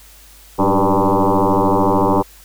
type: tone with frequency modulation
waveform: sine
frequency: 300.7 Hz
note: D4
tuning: 41 cents sharp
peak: -11 dBFS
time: 0.58-2.23 s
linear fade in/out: 20 ms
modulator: 98 Hz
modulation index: 7.6
effects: added 50 Hz sine -45 dBFS peak until 2.44 s + white hiss -45 dBFS RMS until 2.44 s